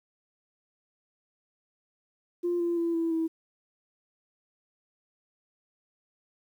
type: tone with pitch steps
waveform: sine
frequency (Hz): 349.2 / 343 / 336.9 / 330.9 / 325.1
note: F4 / F4 / E4 / E4 / E4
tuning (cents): 0 / -31 / +38 / +7 / -24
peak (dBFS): -24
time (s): 2.43-3.28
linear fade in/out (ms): 20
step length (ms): 170
effects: tanh soft clip ceiling -21 dBFS + 10-bit